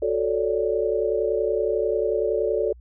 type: chord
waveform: sine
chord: D major seventh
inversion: first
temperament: equal with one note detuned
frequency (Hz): 370 / 440 / 554.4 / 585.3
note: F#4 / A4 / C#5 / D5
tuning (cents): 0 / 0 / 0 / -6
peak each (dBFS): -27 / -23 / -29 / -27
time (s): 0.02-2.73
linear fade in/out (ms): 5
effects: added 60 Hz sine -44 dBFS peak until 2.8 s